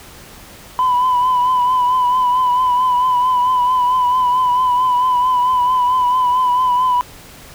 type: tone with vibrato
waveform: sine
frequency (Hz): 1000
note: B5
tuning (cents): +21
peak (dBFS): -10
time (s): 0.79-7.01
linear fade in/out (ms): 0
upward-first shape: triangle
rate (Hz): 4.5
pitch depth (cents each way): 46
effects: tanh soft clip ceiling -9 dBFS + pink hiss -39 dBFS RMS until 7.54 s